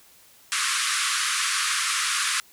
pink band-pass noise, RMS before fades -25 dBFS, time 0.52-2.4 s, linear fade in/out 0 ms, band 1100 to 11000 Hz, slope 96 dB/octave, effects white hiss -54 dBFS RMS until 2.52 s

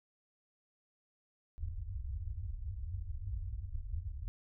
white low-pass noise, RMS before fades -40 dBFS, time 1.58-4.28 s, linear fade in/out 0 ms, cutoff 100 Hz, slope 96 dB/octave, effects none

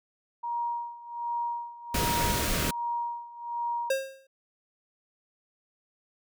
sine tone with tremolo, 946 Hz, A#5, 25 cents sharp, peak -27 dBFS, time 0.43-3.9 s, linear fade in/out 10 ms, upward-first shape sine, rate 1.3 Hz, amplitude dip 85%
pink band-stop noise, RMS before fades -28 dBFS, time 1.94-2.71 s, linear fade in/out 5 ms, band 730 to 1100 Hz, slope 96 dB/octave
square tone with exponential decay, 536 Hz, C5, 42 cents sharp, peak -22 dBFS, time 3.9-4.27 s, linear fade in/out 5 ms, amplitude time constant 79 ms
effects none

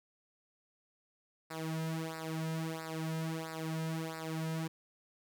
sawtooth tone with flanger, 160.8 Hz, E3, 43 cents flat, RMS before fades -38 dBFS, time 1.5-4.68 s, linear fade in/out 10 ms, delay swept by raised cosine 0.31 to 2.71 ms, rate 1.5 Hz, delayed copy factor -0.9, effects none

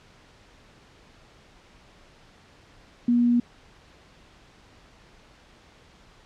sine tone, 240 Hz, B3, 49 cents flat, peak -17 dBFS, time 3.08-3.4 s, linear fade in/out 5 ms, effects pink hiss -54 dBFS RMS until 6.25 s + low-pass 5000 Hz 12 dB/octave

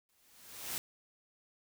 white noise with exponential growth, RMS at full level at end -36 dBFS, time 0.09-0.78 s, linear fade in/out 0 ms, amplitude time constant 150 ms, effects none

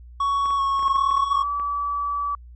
triangle tone with vibrato, 1108.7 Hz, C#6, in tune, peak -17 dBFS, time 0.2-1.43 s, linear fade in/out 5 ms, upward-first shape square, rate 1.3 Hz, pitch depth 13 cents each way
clicks, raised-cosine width 0.5 ms, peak -25 dBFS, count 9, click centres 0.458 / 0.506 / 0.793 / 0.827 / 0.881 / 0.959 / 1.11 / 1.173 / 1.598 s
sine tone with pitch glide, 1079 to 1149.8 Hz, C#6 to D6, -47 to -37 cents, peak -22 dBFS, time 0.85-2.35 s, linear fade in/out 2 ms, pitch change +110 cents, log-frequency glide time 1.21-1.33 s
effects added 60 Hz sine -40 dBFS peak until 2.55 s + MP3 32 kbps

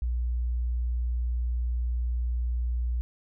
sine tone, 60 Hz, B1, 49 cents flat, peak -25 dBFS, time 0.02-3.01 s, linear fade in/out 0 ms, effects none

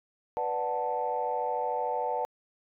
sine chord, B minor seventh, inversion none, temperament equal, 493.9 / 587.3 / 740 / 880 Hz, B4 / D5 / F#5 / A5, 0 / 0 / 0 / 0 cents, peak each -33 / -35 / -33 / -31 dBFS, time 0.37-2.25 s, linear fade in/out 0 ms, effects tanh soft clip ceiling -18 dBFS

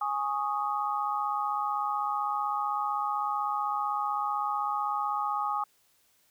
sine chord, Ab suspended fourth, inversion none, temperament equal, 830.6 / 1108.7 / 1244.5 Hz, Ab5 / Db6 / Eb6, 0 / 0 / 0 cents, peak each -31 / -34 / -31 dBFS, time 0.01-5.64 s, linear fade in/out 5 ms, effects white hiss -67 dBFS RMS until 6.3 s

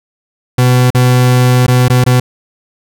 40% pulse tone with dropouts, 125.3 Hz, B2, 25 cents sharp, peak -5 dBFS, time 0.58-2.2 s, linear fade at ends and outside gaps 5 ms, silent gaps 0.904-0.947 / 1.666-1.68 / 1.883-1.899 / 2.041-2.063 s, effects none

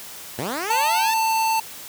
10% pulse linear sweep, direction up, 103.83 to 908 Hz, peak -17 dBFS, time 0.38-1.14 s, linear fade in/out 5 ms
square tone, 891 Hz, A5, 22 cents sharp, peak -19 dBFS, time 0.7-1.6 s, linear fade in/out 5 ms
effects white hiss -38 dBFS RMS until 1.88 s + high-pass 60 Hz 12 dB/octave

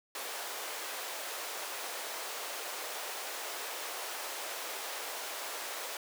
pink high-pass noise, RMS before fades -40 dBFS, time 0.15-5.97 s, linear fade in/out 2 ms, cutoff 470 Hz, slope 24 dB/octave, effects none

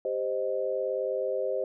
sine chord, C minor, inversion second, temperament equal with one note detuned, 394.3 / 523.3 / 622.3 Hz, G4 / C5 / Eb5, +10 / 0 / 0 cents, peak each -33 / -29 / -33 dBFS, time 0.05-1.64 s, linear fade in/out 2 ms, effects none

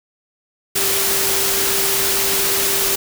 sine tone in noise, 392 Hz, G4, in tune, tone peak -26 dBFS, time 0.75-2.96 s, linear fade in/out 10 ms, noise white, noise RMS -18 dBFS, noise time 0.75-2.96 s, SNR -11 dB, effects none

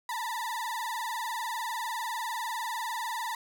35% pulse tone with vibrato, 932.3 Hz, A#5, in tune, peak -30 dBFS, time 0.09-3.35 s, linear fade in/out 2 ms, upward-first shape sine, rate 20 Hz, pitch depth 120 cents each way, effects none

